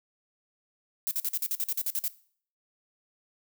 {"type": "noise bursts", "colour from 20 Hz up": "violet", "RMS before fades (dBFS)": -29, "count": 12, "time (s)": [1.07, 2.079], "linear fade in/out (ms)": 0, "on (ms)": 41, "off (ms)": 47, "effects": ["noise-tail reverb RT60 0.5 s tail -18 dB re dry"]}